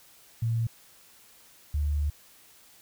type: tone pair in turn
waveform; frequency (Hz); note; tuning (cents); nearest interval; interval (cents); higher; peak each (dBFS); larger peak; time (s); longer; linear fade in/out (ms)
sine; 114.7 / 73.39; A#2 / D2; -28 / -1; minor sixth; 773; first; -24; neither; 0.42-0.67 / 1.74-2.1; second; 5
effects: white hiss -56 dBFS RMS until 2.81 s